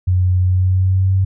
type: tone with pitch glide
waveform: sine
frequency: 91.3 to 95.34 Hz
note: F#2 to G2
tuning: -23 to -48 cents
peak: -11 dBFS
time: 0.07-1.25 s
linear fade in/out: 10 ms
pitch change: +75 cents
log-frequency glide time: 0.41-1.14 s
effects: none